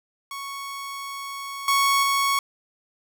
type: tone with level steps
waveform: sawtooth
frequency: 1108.7 Hz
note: C#6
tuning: in tune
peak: -28 / -14 / -16 dBFS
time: 0.31-2.39 s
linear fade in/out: 2 ms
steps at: 1.68 / 2.03 s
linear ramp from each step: 2 ms
effects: none